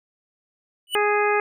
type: tone with exponential growth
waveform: square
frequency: 2965 Hz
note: F#7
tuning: 3 cents sharp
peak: -19 dBFS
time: 0.87-0.95 s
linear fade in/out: 1 ms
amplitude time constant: 16 ms
type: harmonic tone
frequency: 415.3 Hz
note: G#4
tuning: in tune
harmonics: 1 / 2 / 3 / 4 / 5 / 6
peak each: -21 / -24 / -26 / -27 / -28 / -29 dBFS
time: 0.95-1.4 s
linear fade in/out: 2 ms
effects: none